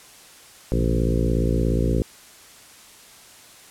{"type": "harmonic tone with a mistuned harmonic", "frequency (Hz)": 57, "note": "A#1", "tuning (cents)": -38, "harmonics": [1, 2, 3, 4, 5, 6, 7, 8, 9], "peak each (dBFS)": [-22, -25, -27, -28, -29, -30, -30, -31, -32], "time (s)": [0.72, 2.02], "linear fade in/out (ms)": 0, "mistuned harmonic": 2, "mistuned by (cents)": 95, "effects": ["white hiss -47 dBFS RMS until 3.7 s", "low-pass 11000 Hz 12 dB/octave"]}